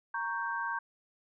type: chord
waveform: sine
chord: G diminished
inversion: first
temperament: equal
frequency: 932.3 / 1108.7 / 1568 Hz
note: Bb5 / Db6 / G6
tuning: 0 / 0 / 0 cents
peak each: -36 / -38 / -35 dBFS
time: 0.14-0.79 s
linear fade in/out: 5 ms
effects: none